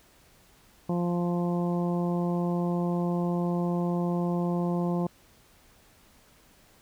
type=harmonic tone; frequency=174.61 Hz; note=F3; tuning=in tune; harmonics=1 / 2 / 3 / 4 / 5 / 6; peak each=-26 / -32 / -36 / -38 / -40 / -42 dBFS; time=0.89-5.07 s; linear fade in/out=5 ms; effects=pink hiss -59 dBFS RMS until 6.81 s